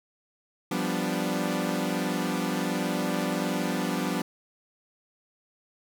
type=chord; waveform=sawtooth; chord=G dominant seventh; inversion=third; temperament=equal; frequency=174.61 / 196 / 246.9 / 293.7 Hz; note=F3 / G3 / B3 / D4; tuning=0 / 0 / 0 / 0 cents; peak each=-28 dBFS; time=0.71-4.22 s; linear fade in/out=5 ms; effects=none